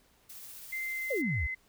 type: noise with tremolo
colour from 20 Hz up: blue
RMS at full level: -46 dBFS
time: 0.29-1.22 s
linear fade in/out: 10 ms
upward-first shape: triangle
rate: 15 Hz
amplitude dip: 25%
type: tone with pitch glide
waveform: sine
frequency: 2081 to 2050 Hz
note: C7 to C7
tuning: -10 to -36 cents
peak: -33 dBFS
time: 0.72-1.55 s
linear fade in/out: 10 ms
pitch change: -26 cents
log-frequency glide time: 0.89-1.33 s
type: exponential sweep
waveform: sine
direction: down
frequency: 604 to 58.27 Hz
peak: -29 dBFS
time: 1.1-1.47 s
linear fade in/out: 10 ms
effects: pink hiss -66 dBFS RMS until 1.68 s